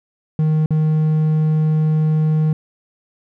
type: tone with dropouts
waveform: triangle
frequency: 155.56 Hz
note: D#3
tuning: in tune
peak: -11 dBFS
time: 0.39-2.53 s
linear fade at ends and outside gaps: 2 ms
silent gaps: 0.66-0.706 s
effects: none